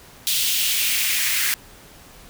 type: noise with high-pass filter sweep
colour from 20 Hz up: white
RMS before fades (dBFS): -21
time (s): 0.27-1.54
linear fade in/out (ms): 0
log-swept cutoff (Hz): 3400 to 1800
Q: 2.3
effects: pink hiss -46 dBFS RMS until 2.29 s